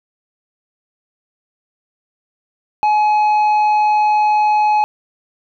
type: tone with tanh clipping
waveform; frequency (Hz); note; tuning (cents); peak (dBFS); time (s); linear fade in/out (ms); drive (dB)
sine; 846; G#5; +32; -12; 2.83-4.84; 0; 6
effects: none